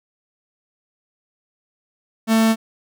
45% pulse tone, 223.2 Hz, A3, 25 cents sharp, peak -13 dBFS, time 2.27-2.56 s, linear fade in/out 50 ms, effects none

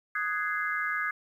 sine chord, Ab dominant seventh, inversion second, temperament just, 1245.9 / 1495.1 / 1661.2 / 2077 Hz, Eb6 / Gb6 / Ab6 / C7, +2 / +18 / 0 / -13 cents, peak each -33 / -36 / -31 / -35 dBFS, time 0.15-1.11 s, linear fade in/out 5 ms, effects 10-bit

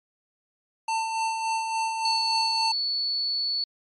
square tone with tremolo, 895 Hz, A5, 29 cents sharp, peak -24 dBFS, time 0.88-2.72 s, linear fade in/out 5 ms, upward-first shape sine, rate 3.5 Hz, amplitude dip 40%
sine tone, 4435 Hz, C#8, in tune, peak -24 dBFS, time 2.05-3.64 s, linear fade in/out 2 ms
effects MP3 48 kbps

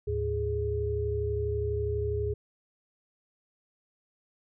sine tone cluster, 75.5 / 107.7 / 415.6 Hz, D2 / A2 / G#4, +48 / -37 / +1 cents, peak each -32 / -33 / -30 dBFS, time 0.07-2.34 s, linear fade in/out 10 ms, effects none

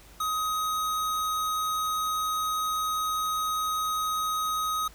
square tone, 1259 Hz, D#6, 20 cents sharp, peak -27 dBFS, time 0.2-4.88 s, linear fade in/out 5 ms, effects added 50 Hz sine -53 dBFS peak until 4.94 s + pink hiss -53 dBFS RMS until 4.94 s

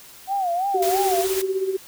sine tone with vibrato, 740 Hz, F#5, in tune, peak -20 dBFS, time 0.27-1.26 s, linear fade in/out 50 ms, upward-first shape sine, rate 3 Hz, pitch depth 140 cents each way
sine tone with tremolo, 381.8 Hz, G4, 46 cents flat, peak -18 dBFS, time 0.74-1.77 s, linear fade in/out 10 ms, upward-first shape sine, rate 16 Hz, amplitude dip 65%
white band-stop noise, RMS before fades -29 dBFS, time 0.82-1.42 s, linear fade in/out 5 ms, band 110 to 360 Hz, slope 96 dB/octave
effects white hiss -45 dBFS RMS until 1.87 s

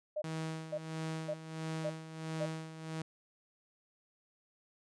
sine tone bursts, 607 Hz, D#5, 43 cents flat, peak -33 dBFS, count 5, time 0.16-2.46 s, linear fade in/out 10 ms, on 60 ms, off 500 ms
sawtooth tone with tremolo, 159.8 Hz, D#3, 47 cents sharp, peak -32 dBFS, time 0.24-3.02 s, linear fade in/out 2 ms, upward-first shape sine, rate 1.5 Hz, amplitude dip 70%
effects resampled to 22050 Hz

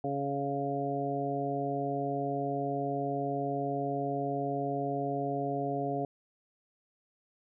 harmonic tone, 140 Hz, C#3, 18 cents sharp, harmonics 1 / 2 / 3 / 4 / 5, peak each -38 / -36 / -36 / -39 / -34 dBFS, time 0.04-6.05 s, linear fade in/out 2 ms, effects none

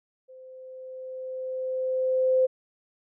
sine tone with level ramp, 517 Hz, C5, 21 cents flat, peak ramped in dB -45 to -17 dBFS, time 0.28-2.47 s, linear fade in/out 20 ms, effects none

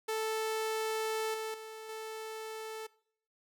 sawtooth tone with level steps, 439.7 Hz, A4, 1 cent flat, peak -28 / -32 / -40 / -36 dBFS, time 0.08-2.87 s, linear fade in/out 10 ms, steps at 1.34 / 1.54 / 1.89 s, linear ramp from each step 2 ms, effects noise-tail reverb RT60 0.6 s tail -21 dB re dry

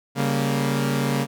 sawtooth chord, G diminished, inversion second, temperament equal with one note detuned, 139.72 / 196 / 233.1 Hz, Db3 / G3 / Bb3, +14 / 0 / 0 cents, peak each -19 / -25 / -21 dBFS, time 0.15-1.27 s, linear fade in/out 50 ms, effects none

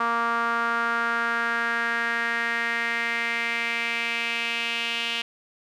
sawtooth tone with band-pass filter sweep, 233.1 Hz, A#3, in tune, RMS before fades -26 dBFS, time 0-5.22 s, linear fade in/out 5 ms, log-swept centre 1200 to 2900 Hz, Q 4, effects none

